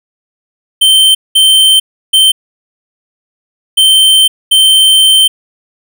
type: tone bursts at uneven times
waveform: square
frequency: 3109 Hz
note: G7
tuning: 15 cents flat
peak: -4 dBFS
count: 5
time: 0.81-1.15 / 1.35-1.8 / 2.13-2.32 / 3.77-4.28 / 4.51-5.28 s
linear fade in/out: 10 ms
effects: none